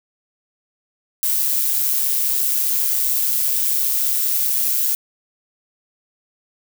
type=noise with amplitude modulation; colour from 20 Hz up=violet; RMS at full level=-17 dBFS; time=1.23-4.95 s; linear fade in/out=0 ms; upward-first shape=sine; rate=135 Hz; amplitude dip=45%; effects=none